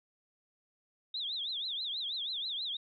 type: tone with vibrato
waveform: sine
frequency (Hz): 3635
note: A#7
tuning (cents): -44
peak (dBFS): -34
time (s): 1.14-2.77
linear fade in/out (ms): 5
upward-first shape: triangle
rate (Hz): 6.2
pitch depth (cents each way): 240
effects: none